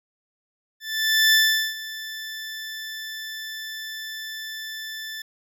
20% pulse tone with ADSR envelope, 1760 Hz, A6, in tune, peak -9 dBFS, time 0.8-5.22 s, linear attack 530 ms, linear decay 410 ms, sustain -18 dB, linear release 4 ms, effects none

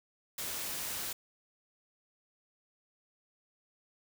white noise, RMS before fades -38 dBFS, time 0.38-1.13 s, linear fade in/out 5 ms, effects none

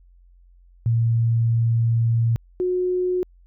sine tone pair in turn, 115.4 / 363.6 Hz, A#2 / F#4, -17 / -30 cents, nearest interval octave + minor sixth, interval 1987 cents, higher second, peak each -16 / -19 dBFS, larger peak first, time 0.86-2.36 / 2.6-3.23 s, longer first, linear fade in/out 0 ms, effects added 44 Hz sine -49 dBFS peak until 3.46 s

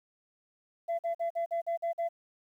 sine tone bursts, 676 Hz, E5, 43 cents sharp, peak -26 dBFS, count 8, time 0.88-2.089 s, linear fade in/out 20 ms, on 110 ms, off 47 ms, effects tanh soft clip ceiling -27 dBFS + 11-bit

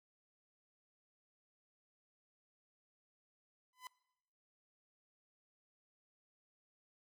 sawtooth tone with exponential growth, 1008 Hz, B5, 35 cents sharp, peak -39 dBFS, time 3.73-3.87 s, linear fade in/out 1 ms, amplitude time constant 29 ms, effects noise-tail reverb RT60 0.9 s tail -23 dB re dry + MP3 96 kbps

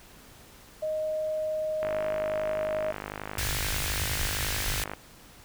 sine tone, 622 Hz, D#5, 1 cent flat, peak -27 dBFS, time 0.82-2.92 s, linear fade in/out 10 ms
click train, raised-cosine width 0.5 ms, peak -19 dBFS, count 160, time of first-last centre 1.83-4.935 s, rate 51.2 Hz
pink band-stop noise, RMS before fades -30 dBFS, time 3.38-4.84 s, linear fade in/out 2 ms, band 140 to 1500 Hz, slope 48 dB/octave
effects pink hiss -52 dBFS RMS until 5.44 s

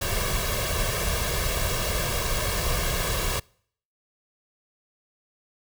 pink noise with comb filter, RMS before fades -26 dBFS, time 0.01-3.4 s, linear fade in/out 10 ms, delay 1.8 ms, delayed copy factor +0.7, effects noise-tail reverb RT60 0.6 s tail -26 dB re dry

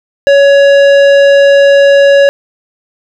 sine tone with tanh clipping, 560 Hz, C#5, 18 cents sharp, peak -4 dBFS, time 0.27-2.29 s, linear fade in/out 0 ms, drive 14 dB, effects none

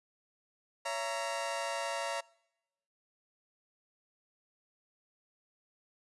sawtooth chord, A# diminished, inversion first, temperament just, 559.4 / 671.3 / 932.3 Hz, C#5 / E5 / A#5, +16 / +31 / 0 cents, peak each -35 / -35 / -34 dBFS, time 0.85-2.21 s, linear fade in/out 10 ms, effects noise-tail reverb RT60 0.9 s tail -25 dB re dry + resampled to 24000 Hz

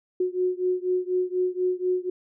sine beating tone pair, 363.5 / 367.6 Hz, F#4 / F#4, -31 / -11 cents, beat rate 4.1 Hz, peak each -25 / -26 dBFS, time 0.2-2.1 s, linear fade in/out 5 ms, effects none

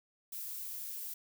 violet noise, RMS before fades -42 dBFS, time 0.32-1.14 s, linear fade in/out 5 ms, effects none

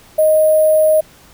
sine tone with sample-and-hold, 622.3 Hz, D#5, in tune, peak -8 dBFS, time 0.18-1.01 s, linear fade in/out 10 ms, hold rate 11025 Hz, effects pink hiss -45 dBFS RMS until 1.33 s

